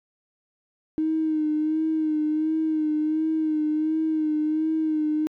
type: tone with vibrato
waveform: triangle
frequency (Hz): 311.1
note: D#4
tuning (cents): 0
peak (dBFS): -17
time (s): 0.98-5.27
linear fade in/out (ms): 0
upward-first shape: sine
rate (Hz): 1.4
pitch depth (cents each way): 37
effects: tanh soft clip ceiling -19 dBFS